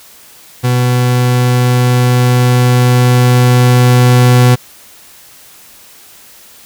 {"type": "tone with level ramp", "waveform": "40% pulse", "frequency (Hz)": 124.2, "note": "B2", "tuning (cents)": 10, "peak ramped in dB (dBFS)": [-8, -3], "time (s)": [0.63, 4.56], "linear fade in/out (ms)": 20, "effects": ["white hiss -39 dBFS RMS until 6.65 s"]}